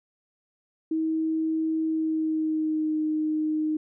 sine tone with pitch glide, 319 to 309.4 Hz, D#4 to D#4, +43 to -10 cents, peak -23 dBFS, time 0.91-3.77 s, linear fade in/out 5 ms, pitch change -53 cents, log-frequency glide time 1.85-2.99 s, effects none

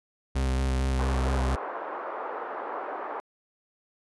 40% pulse tone with vibrato, 65.41 Hz, C2, in tune, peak -23 dBFS, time 0.35-1.56 s, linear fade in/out 10 ms, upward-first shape square, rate 4.4 Hz, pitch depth 17 cents each way
white band-pass noise, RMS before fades -35 dBFS, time 0.99-3.2 s, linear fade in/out 0 ms, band 380 to 1200 Hz, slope 24 dB/octave
effects resampled to 24000 Hz

